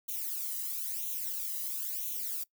violet noise with flanger, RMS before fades -36 dBFS, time 0.08-2.44 s, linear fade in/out 10 ms, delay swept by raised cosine 0.3 to 1.02 ms, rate 1 Hz, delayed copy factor +0.95, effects noise-tail reverb RT60 0.1 s tail -21 dB re dry

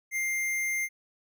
square tone, 2100 Hz, C7, 6 cents sharp, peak -28 dBFS, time 0.11-0.89 s, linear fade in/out 50 ms, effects none

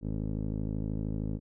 15% pulse tone with low-pass filter, 53 Hz, G#1, 36 cents sharp, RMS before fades -33 dBFS, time 0.01-1.4 s, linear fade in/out 50 ms, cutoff 330 Hz, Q 2.7, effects none

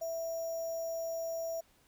sine tone with sample-and-hold, 659.3 Hz, E5, in tune, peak -34 dBFS, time 0.01-1.61 s, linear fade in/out 10 ms, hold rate 6300 Hz, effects pink hiss -67 dBFS RMS until 1.87 s

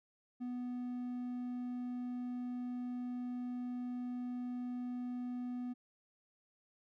triangle tone, 246.9 Hz, B3, in tune, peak -36 dBFS, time 0.4-5.74 s, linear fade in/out 20 ms, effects none

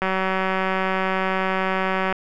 click train, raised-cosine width 0.5 ms, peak -8 dBFS, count 399, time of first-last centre 0.02-2.126 s, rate 189 Hz, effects none

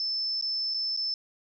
sine tone with dropouts, 5274 Hz, E8, in tune, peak -27 dBFS, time 0-1.14 s, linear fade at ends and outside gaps 1 ms, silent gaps 0.412-0.424 / 0.739-0.744 / 0.965-0.973 s, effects none

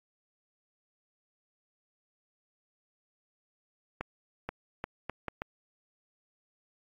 accelerating click train, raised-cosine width 0.5 ms, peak -19 dBFS, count 6, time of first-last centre 4.01-5.419 s, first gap 480 ms, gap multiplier 0.73, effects AAC 64 kbps

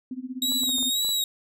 sine tone with tremolo, 255.8 Hz, C4, 39 cents flat, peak -28 dBFS, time 0.11-0.9 s, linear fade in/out 2 ms, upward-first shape sine, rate 16 Hz, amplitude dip 90%
sawtooth tone with vibrato, 3800 Hz, A#7, 33 cents sharp, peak -20 dBFS, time 0.42-1.24 s, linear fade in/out 2 ms, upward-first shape sine, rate 1.9 Hz, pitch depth 57 cents each way
clicks, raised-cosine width 1 ms, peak -28 dBFS, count 7, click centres 0.521 / 0.635 / 0.693 / 0.784 / 0.828 / 1.049 / 1.091 s
effects none

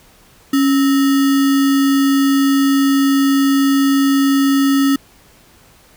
sine tone with sample-and-hold, 275.4 Hz, C#4, 11 cents flat, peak -10 dBFS, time 0.53-4.96 s, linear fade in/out 5 ms, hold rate 1575 Hz, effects pink hiss -48 dBFS RMS until 5.96 s

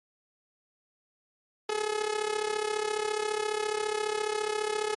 sawtooth tone with amplitude modulation, 425.7 Hz, G#4, 43 cents sharp, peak -21 dBFS, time 1.69-4.95 s, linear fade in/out 5 ms, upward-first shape sine, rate 34.6 Hz, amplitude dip 75%, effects MP3 48 kbps

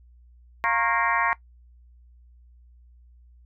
harmonic tone with a mistuned harmonic, 232.6 Hz, A#3, 4 cents flat, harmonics 3 / 4 / 5 / 6 / 7 / 8 / 9 / 10, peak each -32 / -27 / -26 / -33 / -31 / -28 / -31 / -35 dBFS, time 0.64-1.33 s, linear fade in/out 0 ms, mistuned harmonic 5, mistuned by -110 cents, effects noise-tail reverb RT60 0.1 s tail -18 dB re dry + added 60 Hz sine -50 dBFS peak until 3.45 s

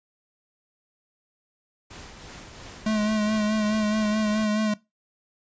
pink noise with tremolo, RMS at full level -41 dBFS, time 1.9-4.45 s, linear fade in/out 10 ms, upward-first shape triangle, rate 2.9 Hz, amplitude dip 40%
square tone with vibrato, 213.8 Hz, A3, 49 cents flat, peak -22 dBFS, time 2.86-4.74 s, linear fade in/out 5 ms, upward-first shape sine, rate 4.7 Hz, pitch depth 32 cents each way
effects noise-tail reverb RT60 0.2 s tail -19 dB re dry + resampled to 16000 Hz

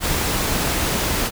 pink noise, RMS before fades -21 dBFS, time 0-1.31 s, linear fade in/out 50 ms, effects none

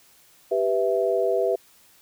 sine chord, E minor, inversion first, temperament equal, 392 / 493.9 / 659.3 Hz, G4 / B4 / E5, 0 / 0 / 0 cents, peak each -24 dBFS, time 0.51-1.56 s, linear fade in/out 10 ms, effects white hiss -56 dBFS RMS until 2.01 s

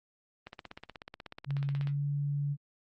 click train, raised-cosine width 0.3 ms, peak -27 dBFS, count 24, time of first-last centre 0.47-1.872 s, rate 16.4 Hz
sine tone with pitch glide, 140 to 143.27 Hz, C#3 to D3, +18 to -43 cents, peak -29 dBFS, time 1.46-2.57 s, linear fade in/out 50 ms, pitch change +39 cents, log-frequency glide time 1.73-2.04 s
effects Opus 24 kbps

